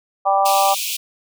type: harmonic tone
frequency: 196 Hz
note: G3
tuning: in tune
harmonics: 3 / 4 / 5 / 6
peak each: -21 / -15 / -23 / -21 dBFS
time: 0.25-0.75 s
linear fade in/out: 20 ms
type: high-pass noise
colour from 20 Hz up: pink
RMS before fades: -24 dBFS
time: 0.45-0.97 s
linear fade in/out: 10 ms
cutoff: 2400 Hz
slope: 96 dB/octave
effects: none